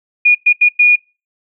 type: tone bursts at uneven times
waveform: sine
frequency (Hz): 2444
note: D#7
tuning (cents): -32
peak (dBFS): -5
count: 4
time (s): 0.25-0.35 / 0.46-0.53 / 0.61-0.69 / 0.79-0.96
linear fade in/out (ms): 10
effects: noise-tail reverb RT60 0.3 s tail -26 dB re dry